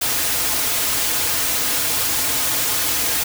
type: noise with comb filter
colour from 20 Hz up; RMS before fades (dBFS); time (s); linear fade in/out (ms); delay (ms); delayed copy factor
white; -20; 0.01-3.24; 10; 5.2; -0.65
effects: none